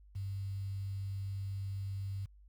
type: tone with quantisation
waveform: sine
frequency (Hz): 97.9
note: G2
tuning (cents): -2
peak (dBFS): -36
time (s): 0.15-2.26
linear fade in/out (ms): 10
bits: 10
effects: added 50 Hz sine -56 dBFS peak until 2.48 s